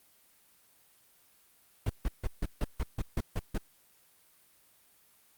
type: noise bursts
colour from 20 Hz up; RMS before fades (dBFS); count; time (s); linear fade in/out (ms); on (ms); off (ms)
brown; -29; 10; 1.86-3.58; 5; 37; 150
effects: white hiss -64 dBFS RMS until 5.37 s + Opus 32 kbps